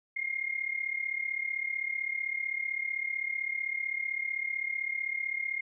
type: tone with amplitude modulation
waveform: sine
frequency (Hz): 2130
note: C7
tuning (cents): +30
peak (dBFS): -27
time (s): 0.16-5.61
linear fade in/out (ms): 10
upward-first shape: sine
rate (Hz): 35.7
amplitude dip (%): 80
effects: none